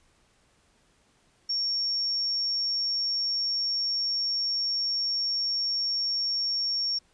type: tone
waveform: sine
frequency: 5510 Hz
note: F8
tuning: 24 cents flat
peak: -25 dBFS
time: 1.49-6.99 s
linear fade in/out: 10 ms
effects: pink hiss -65 dBFS RMS until 7.13 s + resampled to 22050 Hz